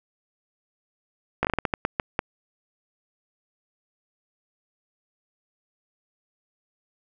slowing click train, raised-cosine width 0.5 ms, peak -7 dBFS, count 11, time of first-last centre 1.43-2.191 s, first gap 17 ms, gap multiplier 1.31, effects none

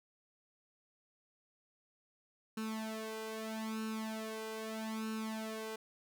sawtooth tone with flanger, 220 Hz, A3, in tune, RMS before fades -41 dBFS, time 2.57-5.76 s, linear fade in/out 5 ms, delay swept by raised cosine 0.73 to 2.03 ms, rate 0.79 Hz, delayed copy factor +0.85, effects none

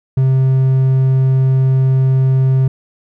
triangle tone, 132 Hz, C3, 16 cents sharp, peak -7 dBFS, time 0.17-2.68 s, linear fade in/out 5 ms, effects none

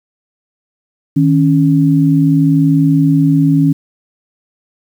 sine tone pair together, 156.61 / 277.2 Hz, D#3 / C#4, +12 / 0 cents, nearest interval minor seventh, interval 988 cents, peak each -10 dBFS, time 1.16-3.73 s, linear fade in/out 10 ms, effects 7-bit

